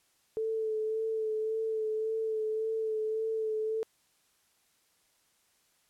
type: tone with vibrato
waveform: sine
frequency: 439.1 Hz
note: A4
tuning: 4 cents flat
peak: -29 dBFS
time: 0.37-3.83 s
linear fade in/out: 0 ms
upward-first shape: sine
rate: 1.8 Hz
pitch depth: 22 cents each way
effects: white hiss -70 dBFS RMS until 5.89 s + low-pass 12000 Hz 12 dB/octave